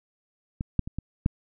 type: clicks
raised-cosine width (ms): 5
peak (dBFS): -17 / -9 / -22 / -18 / -9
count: 5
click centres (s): 0.609 / 0.793 / 0.875 / 0.986 / 1.261
effects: none